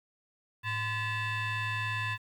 sine tone with frequency modulation, 810 Hz, G#5, 43 cents flat, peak -28 dBFS, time 0.63-2.18 s, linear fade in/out 50 ms, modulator 917 Hz, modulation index 2.4, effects tanh soft clip ceiling -28 dBFS + 10-bit

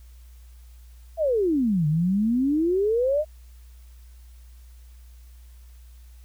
sine exponential two-way sweep, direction down then up, 685 to 146.83 to 632 Hz, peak -19 dBFS, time 1.17-3.25 s, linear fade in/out 50 ms, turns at 1.87 s, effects added 60 Hz sine -44 dBFS peak until 6.24 s + white hiss -61 dBFS RMS until 6.24 s

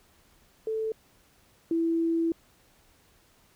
sine tone pair in turn, 440.6 / 330.9 Hz, A4 / E4, +2 / +7 cents, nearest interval perfect fourth, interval 495 cents, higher first, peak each -27 / -23 dBFS, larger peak second, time 0.67-0.92 / 1.71-2.32 s, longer second, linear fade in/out 2 ms, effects pink hiss -62 dBFS RMS until 3.55 s

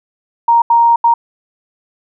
sine tone bursts at uneven times, 934 Hz, A#5, 3 cents sharp, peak -6 dBFS, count 3, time 0.48-0.62 / 0.7-0.96 / 1.04-1.14 s, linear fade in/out 5 ms, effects none

